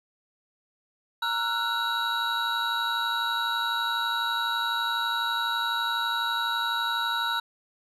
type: tone cluster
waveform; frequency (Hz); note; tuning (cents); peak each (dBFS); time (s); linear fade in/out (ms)
triangle; 930 / 1356 / 1468 / 3873; A#5 / E6 / F#6 / B7; -4 / +49 / -14 / -35; -29; 1.22-7.4; 5
effects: none